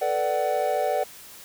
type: chord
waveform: triangle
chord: B minor seventh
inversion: third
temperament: equal with one note detuned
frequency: 440 / 493.9 / 587.3 / 751.2 Hz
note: A4 / B4 / D5 / F#5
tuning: 0 / 0 / 0 / +26 cents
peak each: -29 / -27 / -24 / -24 dBFS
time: 0.01-1.04 s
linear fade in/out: 10 ms
effects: white hiss -45 dBFS RMS until 1.44 s